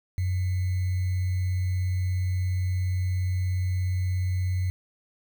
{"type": "tone with sample-and-hold", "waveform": "sine", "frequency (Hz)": 91.7, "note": "F#2", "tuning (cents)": -15, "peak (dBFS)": -23, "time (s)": [0.18, 4.7], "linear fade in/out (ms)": 0, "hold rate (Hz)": 2100, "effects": []}